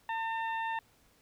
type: harmonic tone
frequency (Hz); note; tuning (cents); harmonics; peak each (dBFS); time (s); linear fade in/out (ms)
903; A5; +45; 1 / 2 / 3 / 4; -33 / -38 / -45 / -51; 0.09-0.79; 2
effects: pink hiss -66 dBFS RMS until 1.21 s